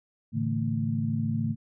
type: tone cluster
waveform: sine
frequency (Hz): 110.4 / 143.2 / 162.6 / 224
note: A2 / D3 / E3 / A3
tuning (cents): +6 / -43 / -23 / +31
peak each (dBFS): -30 / -31 / -35 / -29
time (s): 0.32-1.56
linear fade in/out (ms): 50
effects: none